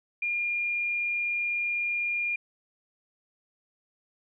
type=tone; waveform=sine; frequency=2412 Hz; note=D7; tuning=46 cents sharp; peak=-26 dBFS; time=0.22-2.36 s; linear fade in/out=5 ms; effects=none